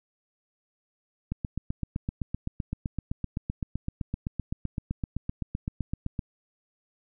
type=click train; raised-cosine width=5 ms; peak=-17 dBFS; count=39; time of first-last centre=1.32-6.192 s; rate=7.8 Hz; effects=none